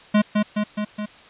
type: tone with echo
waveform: square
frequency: 210.1 Hz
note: G#3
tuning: 20 cents sharp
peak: -14 dBFS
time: 0.14-0.22 s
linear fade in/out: 10 ms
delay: 210 ms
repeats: 4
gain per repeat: -3 dB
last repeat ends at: 1.06 s
effects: white hiss -47 dBFS RMS until 1.29 s + resampled to 8000 Hz